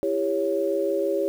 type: chord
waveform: sine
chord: C# diminished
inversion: first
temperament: just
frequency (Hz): 332.6 / 399.1 / 554.4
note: E4 / G4 / C#5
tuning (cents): +16 / +31 / 0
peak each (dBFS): -28 / -25 / -25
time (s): 0.03-1.28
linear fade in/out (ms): 0
effects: 8-bit